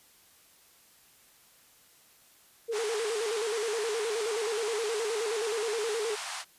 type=tone with vibrato; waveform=sine; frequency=440 Hz; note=A4; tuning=in tune; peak=-29 dBFS; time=2.68-6.16 s; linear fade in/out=20 ms; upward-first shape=square; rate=9.5 Hz; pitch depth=83 cents each way
type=band-pass noise; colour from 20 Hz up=pink; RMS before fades=-38 dBFS; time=2.71-6.45 s; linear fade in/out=50 ms; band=710 to 9900 Hz; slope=48 dB/octave
effects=white hiss -60 dBFS RMS until 6.58 s + resampled to 32000 Hz